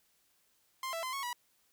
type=tone with pitch steps; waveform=sawtooth; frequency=1049 / 662 / 1031 / 1102 / 972 Hz; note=C6 / E5 / C6 / C#6 / B5; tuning=+4 / +7 / -26 / -11 / -28 cents; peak=-32 dBFS; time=0.83-1.33 s; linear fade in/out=2 ms; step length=100 ms; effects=white hiss -72 dBFS RMS until 1.72 s